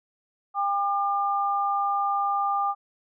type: tone pair together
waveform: sine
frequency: 800.9 / 1200 Hz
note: G5 / D6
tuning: +37 / +37 cents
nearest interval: perfect fifth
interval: 700 cents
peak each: -25 dBFS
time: 0.54-2.75 s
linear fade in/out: 50 ms
effects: none